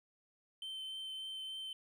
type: tone with vibrato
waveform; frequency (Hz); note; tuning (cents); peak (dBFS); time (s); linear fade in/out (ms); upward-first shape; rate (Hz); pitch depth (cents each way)
triangle; 3092; G7; -24; -40; 0.62-1.73; 2; triangle; 3.4; 11
effects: none